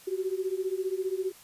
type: beating tone pair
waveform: sine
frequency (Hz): 370 / 385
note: F#4 / G4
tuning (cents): 0 / -31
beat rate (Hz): 15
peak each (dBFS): -31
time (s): 0.07-1.32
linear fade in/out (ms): 10
effects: white hiss -53 dBFS RMS until 1.43 s + resampled to 32000 Hz